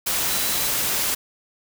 sine tone in noise, 3962 Hz, B7, 5 cents sharp, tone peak -33 dBFS, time 0.28-0.68 s, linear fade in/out 10 ms, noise white, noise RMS -23 dBFS, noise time 0.06-1.15 s, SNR -13 dB, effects none

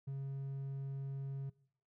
triangle tone, 136.8 Hz, C#3, 23 cents flat, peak -36 dBFS, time 0.07-1.5 s, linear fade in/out 10 ms, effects noise-tail reverb RT60 0.6 s tail -22 dB re dry + tanh soft clip ceiling -32 dBFS

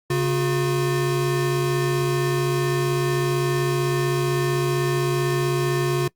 square tone pair together, 138.1 / 358.6 Hz, C#3 / F4, -6 / +46 cents, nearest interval octave + perfect fourth, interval 1652 cents, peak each -23 dBFS, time 0.1-6.08 s, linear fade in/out 5 ms, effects noise-tail reverb RT60 0.1 s tail -23 dB re dry + Opus 48 kbps

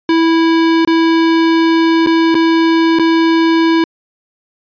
square tone with dropouts, 328.4 Hz, E4, 6 cents flat, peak -9 dBFS, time 0.09-3.84 s, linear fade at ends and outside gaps 2 ms, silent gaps 0.85-0.874 / 2.063-2.07 / 2.345-2.351 / 2.988-2.995 s, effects resampled to 11025 Hz

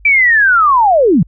sine linear sweep, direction down, 2346 to 137.3 Hz, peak -6 dBFS, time 0.05-1.23 s, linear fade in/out 5 ms, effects added 50 Hz sine -38 dBFS peak until 1.27 s

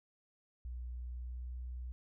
sine tone with pitch glide, 61 to 61.82 Hz, B1 to B1, -21 to +2 cents, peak -40 dBFS, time 0.65-1.92 s, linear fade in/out 0 ms, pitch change +23 cents, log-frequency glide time 1.04-1.56 s, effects none

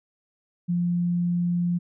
sine tone, 174.61 Hz, F3, in tune, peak -21 dBFS, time 0.68-1.79 s, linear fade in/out 20 ms, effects none

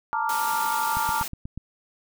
sine chord, Bb major seventh, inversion third, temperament equal, 880 / 932.3 / 1174.7 / 1396.9 Hz, A5 / Bb5 / D6 / F6, 0 / 0 / 0 / 0 cents, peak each -27 / -28 / -30 / -30 dBFS, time 0.13-1.23 s, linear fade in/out 0 ms
white high-pass noise, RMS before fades -33 dBFS, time 0.29-1.28 s, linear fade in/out 2 ms, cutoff 140 Hz, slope 96 dB/octave
click train, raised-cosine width 5 ms, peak -22 dBFS, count 6, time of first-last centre 0.97-1.576 s, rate 8.25 Hz
effects none

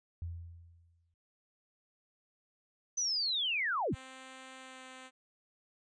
sine tone with exponential decay, 84.8 Hz, E2, 50 cents sharp, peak -35 dBFS, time 0.22-1.14 s, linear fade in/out 0 ms, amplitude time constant 200 ms
sine linear sweep, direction down, 6140 to 33.08 Hz, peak -30 dBFS, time 2.97-3.95 s, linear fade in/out 10 ms
5% pulse tone with pitch glide, 261.6 to 259.2 Hz, C4 to C4, 0 to -16 cents, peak -37 dBFS, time 3.92-5.11 s, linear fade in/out 50 ms, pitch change -16 cents, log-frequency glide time 4.57-4.84 s
effects resampled to 22050 Hz

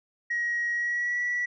sine tone with pitch glide, 1897 to 1947 Hz, A#6 to B6, +30 to -25 cents, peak -24 dBFS, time 0.3-1.46 s, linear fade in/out 10 ms, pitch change +45 cents, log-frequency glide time 0.72-1.21 s, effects tanh soft clip ceiling -22 dBFS

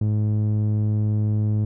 sawtooth tone with low-pass filter, 106 Hz, G#2, 36 cents sharp, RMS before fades -21 dBFS, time 0.01-1.65 s, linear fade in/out 5 ms, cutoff 220 Hz, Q 0.55, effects none

